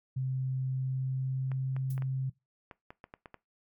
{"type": "tone with pitch glide", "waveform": "sine", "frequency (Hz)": [130.81, 132.18], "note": ["C3", "C3"], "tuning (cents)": [0, 18], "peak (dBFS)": -29, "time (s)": [0.16, 2.3], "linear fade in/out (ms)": 10, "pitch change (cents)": 18, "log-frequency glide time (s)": [0.7, 1.82]}
{"type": "clicks", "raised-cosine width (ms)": 0.5, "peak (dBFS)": -30, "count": 10, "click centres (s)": [1.517, 1.765, 1.979, 2.022, 2.712, 2.905, 3.041, 3.139, 3.258, 3.343]}
{"type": "noise with exponential decay", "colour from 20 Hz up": "violet", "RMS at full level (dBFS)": -44, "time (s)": [1.9, 2.02], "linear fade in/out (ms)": 5, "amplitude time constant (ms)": 26}
{"effects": ["noise-tail reverb RT60 0.2 s tail -20 dB re dry", "MP3 96 kbps"]}